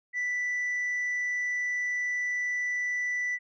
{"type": "tone", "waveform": "sine", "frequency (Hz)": 1975.5, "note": "B6", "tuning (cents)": 0, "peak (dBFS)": -25, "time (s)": [0.13, 3.39], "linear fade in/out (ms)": 50, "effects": ["tanh soft clip ceiling -26 dBFS"]}